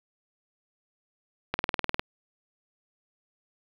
click train, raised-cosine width 0.3 ms, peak -9 dBFS, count 10, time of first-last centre 1.54-1.995 s, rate 19.8 Hz, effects low-pass 4000 Hz 12 dB/octave + 7-bit

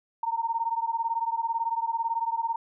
sine beating tone pair, 911 / 929 Hz, A#5 / A#5, -40 / -6 cents, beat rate 18 Hz, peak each -28 / -29 dBFS, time 0.23-2.56 s, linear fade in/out 5 ms, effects none

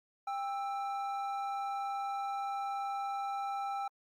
triangle tone pair together, 795.3 / 1318.5 Hz, G5 / E6, +25 / 0 cents, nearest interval major sixth, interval 875 cents, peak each -33 / -39 dBFS, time 0.27-3.88 s, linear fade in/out 5 ms, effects Opus 48 kbps

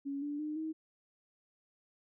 sine tone with pitch steps, 279.3 / 291.2 / 303.5 / 316.4 Hz, C#4 / D4 / D#4 / D#4, +13 / -15 / -43 / +29 cents, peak -35 dBFS, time 0.05-0.73 s, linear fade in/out 20 ms, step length 170 ms, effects none

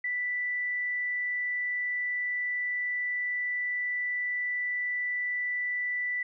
sine tone, 1975.5 Hz, B6, in tune, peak -28 dBFS, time 0.04-6.23 s, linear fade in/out 5 ms, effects none

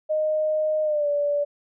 sine tone with pitch glide, 618 to 580 Hz, D#5 to D5, -12 to -22 cents, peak -20 dBFS, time 0.09-1.45 s, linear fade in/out 20 ms, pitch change -110 cents, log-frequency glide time 0.83-1.08 s, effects none

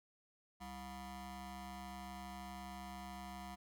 25% pulse ring-modulated tone, 261.6 Hz, C4, in tune, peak -40 dBFS, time 0.6-3.56 s, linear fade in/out 20 ms, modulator 456 Hz, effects none

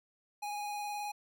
square tone with vibrato, 827 Hz, G#5, 8 cents flat, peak -37 dBFS, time 0.42-1.12 s, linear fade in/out 10 ms, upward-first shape square, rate 19 Hz, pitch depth 12 cents each way, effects none

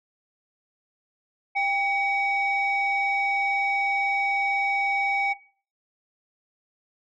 sine tone pair together, 793.6 / 2259 Hz, G5 / C#7, +21 / +32 cents, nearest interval octave + tritone, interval 1811 cents, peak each -23 dBFS, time 1.55-5.34 s, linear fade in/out 20 ms, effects noise-tail reverb RT60 0.4 s tail -17 dB re dry + tanh soft clip ceiling -17 dBFS

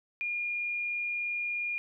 sine tone, 2421 Hz, D#7, 48 cents flat, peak -30 dBFS, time 0.21-1.78 s, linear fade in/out 0 ms, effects none

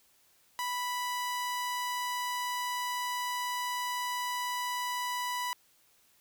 sawtooth tone, 987 Hz, B5, 1 cent flat, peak -28 dBFS, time 0.59-5.53 s, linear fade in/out 0 ms, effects white hiss -66 dBFS RMS until 6.2 s

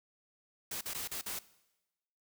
white noise with dropouts, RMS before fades -39 dBFS, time 0.71-1.39 s, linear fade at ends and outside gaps 5 ms, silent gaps 0.811-0.856 / 0.936-0.946 / 1.076-1.113 / 1.213-1.26 s, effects noise-tail reverb RT60 1.0 s tail -19 dB re dry

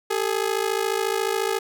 sawtooth ring-modulated tone, 418.9 Hz, G#4, 15 cents sharp, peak -15 dBFS, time 0.1-1.59 s, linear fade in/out 10 ms, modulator 27.1 Hz, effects none

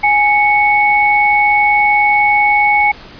sine tone pair together, 830.6 / 2215 Hz, G#5 / C#7, 0 / -2 cents, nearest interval octave + perfect fourth, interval 1698 cents, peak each -11 dBFS, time 0.03-2.92 s, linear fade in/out 10 ms, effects pink hiss -36 dBFS RMS until 3.19 s + resampled to 11025 Hz

